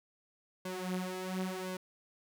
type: tone with flanger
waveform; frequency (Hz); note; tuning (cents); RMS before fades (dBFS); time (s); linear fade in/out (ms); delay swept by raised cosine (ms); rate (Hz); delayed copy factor
sawtooth; 185; F#3; 0; -38; 0.65-1.77; 5; 1.9 to 7.8; 0.95; +0.85
effects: none